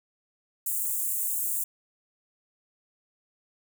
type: high-pass noise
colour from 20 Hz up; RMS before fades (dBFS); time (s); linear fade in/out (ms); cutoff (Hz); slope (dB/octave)
white; -29; 0.66-1.64; 5; 7400; 48
effects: none